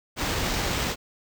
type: noise with sample-and-hold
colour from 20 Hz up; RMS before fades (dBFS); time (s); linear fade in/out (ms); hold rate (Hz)
pink; -27; 0.16-0.96; 50; 11025
effects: none